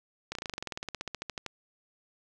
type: slowing click train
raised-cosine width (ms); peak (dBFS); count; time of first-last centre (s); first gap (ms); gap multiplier
0.2; -18; 22; 0.32-1.463; 32; 1.05
effects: none